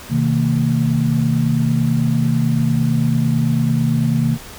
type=tone cluster; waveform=sine; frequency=128.1 / 157.1 / 228.3 Hz; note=C3 / D#3 / A#3; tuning=-36 / +17 / -36 cents; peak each=-18 dBFS; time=0.09-4.38 s; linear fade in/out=50 ms; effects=pink hiss -36 dBFS RMS until 4.58 s